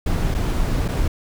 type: noise with dropouts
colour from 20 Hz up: brown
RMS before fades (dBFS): -20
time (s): 0.06-1.08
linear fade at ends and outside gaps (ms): 5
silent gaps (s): 0.343-0.347 / 0.881-0.885
effects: none